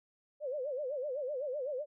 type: tone with vibrato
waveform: sine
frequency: 549 Hz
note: C#5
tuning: 17 cents flat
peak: -34 dBFS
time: 0.4-1.86 s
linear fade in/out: 50 ms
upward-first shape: sine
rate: 7.9 Hz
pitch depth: 180 cents each way
effects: none